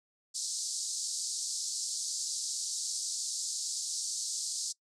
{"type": "band-pass noise", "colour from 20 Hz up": "white", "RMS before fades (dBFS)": -36, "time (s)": [0.34, 4.73], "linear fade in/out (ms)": 20, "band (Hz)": [4300, 8600], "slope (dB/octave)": 48, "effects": ["noise-tail reverb RT60 0.1 s tail -22 dB re dry"]}